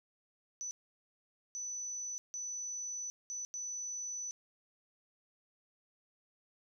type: tone bursts at uneven times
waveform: sine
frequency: 5980 Hz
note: F#8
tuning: 17 cents sharp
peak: -38 dBFS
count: 5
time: 0.61-0.71 / 1.55-2.18 / 2.34-3.1 / 3.3-3.45 / 3.54-4.31 s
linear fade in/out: 0 ms
effects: none